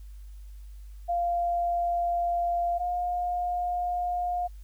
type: tone pair in turn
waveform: sine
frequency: 695 / 710.8 Hz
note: F5 / F5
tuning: -9 / +30 cents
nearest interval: unison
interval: 39 cents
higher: second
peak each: -24 / -26 dBFS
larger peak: first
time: 1.08-2.79 / 2.79-4.48 s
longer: first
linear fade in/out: 20 ms
effects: added 50 Hz sine -41 dBFS peak until 4.63 s + white hiss -65 dBFS RMS until 4.63 s